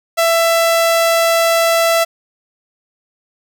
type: tone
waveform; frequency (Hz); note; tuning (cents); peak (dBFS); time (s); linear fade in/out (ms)
sawtooth; 666; E5; +18; -7; 0.17-2.05; 20
effects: none